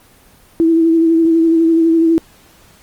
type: tone with vibrato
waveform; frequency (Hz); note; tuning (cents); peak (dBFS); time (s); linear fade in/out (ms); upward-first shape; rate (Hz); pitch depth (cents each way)
sine; 328.4; E4; -6; -8; 0.6-2.18; 0; sine; 12; 26
effects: pink hiss -47 dBFS RMS until 2.82 s + Opus 24 kbps